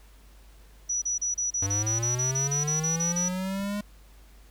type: tone bursts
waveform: sine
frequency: 5880 Hz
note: F#8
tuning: 12 cents flat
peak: -25 dBFS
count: 15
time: 0.89-3.288 s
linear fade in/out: 10 ms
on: 130 ms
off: 32 ms
type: linear sweep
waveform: square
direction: up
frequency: 96.2 to 207.7 Hz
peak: -29 dBFS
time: 1.62-3.81 s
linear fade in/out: 5 ms
type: clicks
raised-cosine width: 5 ms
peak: -35 dBFS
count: 2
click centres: 3.599 / 3.636 s
effects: added 50 Hz sine -50 dBFS peak until 4.5 s + pink hiss -59 dBFS RMS until 4.5 s